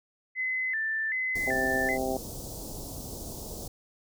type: tone with vibrato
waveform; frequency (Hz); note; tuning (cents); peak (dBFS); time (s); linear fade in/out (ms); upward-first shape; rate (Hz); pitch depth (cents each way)
sine; 1899; A#6; +32; -27; 0.35-1.98; 50; square; 1.3; 120
type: band-stop noise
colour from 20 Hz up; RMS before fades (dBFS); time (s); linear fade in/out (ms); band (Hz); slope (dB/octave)
pink; -39; 1.35-3.68; 5; 750 to 4900; 24
type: harmonic tone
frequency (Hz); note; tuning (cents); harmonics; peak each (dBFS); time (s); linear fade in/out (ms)
130.81; C3; 0; 2 / 3 / 4 / 5 / 6; -34 / -34 / -34 / -34 / -34; 1.47-2.17; 2
effects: none